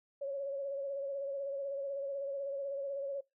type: tone with vibrato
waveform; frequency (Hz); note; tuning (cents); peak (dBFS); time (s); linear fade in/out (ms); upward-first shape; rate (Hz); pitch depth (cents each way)
sine; 554.4; C#5; 0; -35; 0.21-3.21; 10; sine; 16; 39
effects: noise-tail reverb RT60 0.2 s tail -24 dB re dry